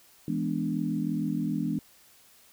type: chord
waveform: sine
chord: E dominant seventh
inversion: none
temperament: equal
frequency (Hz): 164.81 / 207.7 / 246.9 / 293.7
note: E3 / G#3 / B3 / D4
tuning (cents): 0 / 0 / 0 / 0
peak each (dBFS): -32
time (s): 0.28-1.79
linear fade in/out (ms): 2
effects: white hiss -58 dBFS RMS until 2.52 s